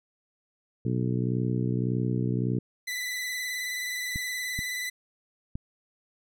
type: harmonic tone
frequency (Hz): 61.74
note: B1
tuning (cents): 0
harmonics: 2 / 3 / 4 / 5 / 6 / 7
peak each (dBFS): -27 / -31 / -33 / -35 / -37 / -38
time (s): 0.85-2.59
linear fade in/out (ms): 5
type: tone with vibrato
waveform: sawtooth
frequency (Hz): 1994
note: B6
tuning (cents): +16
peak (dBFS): -27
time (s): 2.87-4.9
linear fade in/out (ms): 10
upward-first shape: sine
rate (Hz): 19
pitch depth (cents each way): 30
type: clicks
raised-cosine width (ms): 5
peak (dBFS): -21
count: 3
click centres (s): 4.159 / 4.59 / 5.555
effects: none